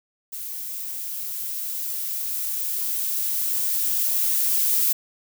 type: noise with level ramp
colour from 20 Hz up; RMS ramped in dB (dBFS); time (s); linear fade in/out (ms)
violet; -33 to -20; 0.32-4.93; 10
effects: none